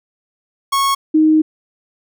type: tone pair in turn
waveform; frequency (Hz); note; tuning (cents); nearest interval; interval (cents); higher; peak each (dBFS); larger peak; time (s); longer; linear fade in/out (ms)
45% pulse / sine; 1100 / 311.9; C#6 / D#4; -14 / +4; octave + minor seventh; 2182; first; -13 / -8; second; 0.72-0.95 / 1.14-1.42; second; 10
effects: none